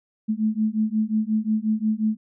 sine beating tone pair, 214.1 / 219.7 Hz, A3 / A3, -47 / -2 cents, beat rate 5.6 Hz, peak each -23 / -23 dBFS, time 0.28-2.17 s, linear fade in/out 20 ms, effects none

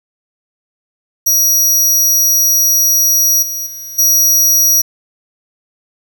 sawtooth tone with level steps, 5760 Hz, F#8, 47 cents flat, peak -6 / -16 / -23 / -5 dBFS, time 1.26-4.82 s, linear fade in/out 10 ms, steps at 3.42 / 3.66 / 3.98 s, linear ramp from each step 10 ms, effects 7-bit

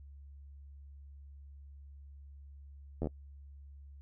slowing click train, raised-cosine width 2 ms, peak -22 dBFS, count 5, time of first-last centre 3.02-3.071 s, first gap 12 ms, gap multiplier 1.04, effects noise-tail reverb RT60 0.1 s tail -25 dB re dry + added 70 Hz sine -49 dBFS peak until 4.01 s

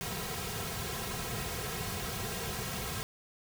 pink noise with comb filter, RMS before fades -37 dBFS, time 0.01-3.03 s, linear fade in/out 0 ms, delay 3.4 ms, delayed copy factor -1, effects none

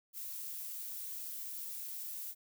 violet noise, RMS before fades -43 dBFS, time 0.13-2.35 s, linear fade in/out 50 ms, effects none

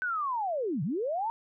sine linear two-way sweep, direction down then up, 1528 to 130.81 to 938 Hz, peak -28 dBFS, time 0.02-1.3 s, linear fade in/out 0 ms, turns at 0.83 s, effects none

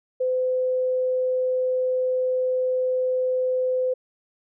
sine tone, 510 Hz, C5, 44 cents flat, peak -20 dBFS, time 0.2-3.94 s, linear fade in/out 10 ms, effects none

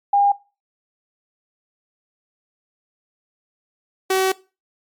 sine / sawtooth tone pair in turn, 807 / 379.3 Hz, G#5 / F#4, -50 / +43 cents, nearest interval octave + minor second, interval 1307 cents, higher first, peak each -12 dBFS, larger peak neither, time 0.13-0.32 / 4.1-4.32 s, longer second, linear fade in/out 5 ms, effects noise-tail reverb RT60 0.3 s tail -20 dB re dry + MP3 96 kbps

